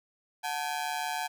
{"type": "ring-modulated tone", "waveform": "sawtooth", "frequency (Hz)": 806, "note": "G5", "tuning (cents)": 48, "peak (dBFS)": -24, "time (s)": [0.43, 1.28], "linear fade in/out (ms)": 20, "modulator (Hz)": 73.2, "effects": []}